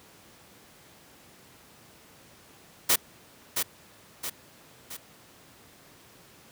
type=noise with echo; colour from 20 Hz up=white; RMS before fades=-21 dBFS; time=2.89-2.96 s; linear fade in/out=10 ms; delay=670 ms; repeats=3; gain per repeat=-6 dB; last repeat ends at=4.97 s; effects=pink hiss -54 dBFS RMS until 6.51 s + high-pass 100 Hz 12 dB/octave